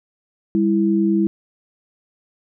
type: tone pair together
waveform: sine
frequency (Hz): 199.5 / 329.6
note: G3 / E4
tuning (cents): +31 / 0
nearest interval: major sixth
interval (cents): 869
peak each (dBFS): -17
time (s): 0.55-1.27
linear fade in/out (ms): 0
effects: none